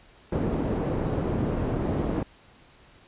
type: low-pass noise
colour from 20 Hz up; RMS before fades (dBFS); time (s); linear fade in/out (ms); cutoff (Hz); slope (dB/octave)
white; -27; 0.32-2.23; 5; 370; 12
effects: pink hiss -55 dBFS RMS until 3.07 s + resampled to 8000 Hz